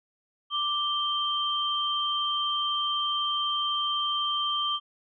sine tone pair together, 1177 / 3142 Hz, D6 / G7, +3 / +3 cents, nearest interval octave + perfect fourth, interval 1700 cents, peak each -29 / -27 dBFS, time 0.5-4.8 s, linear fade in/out 50 ms, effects none

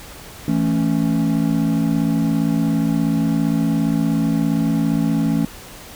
triangle chord, A major, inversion second, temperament equal, 164.81 / 220 / 277.2 Hz, E3 / A3 / C#4, 0 / 0 / 0 cents, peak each -18 dBFS, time 0.48-5.45 s, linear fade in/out 2 ms, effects pink hiss -38 dBFS RMS until 5.95 s

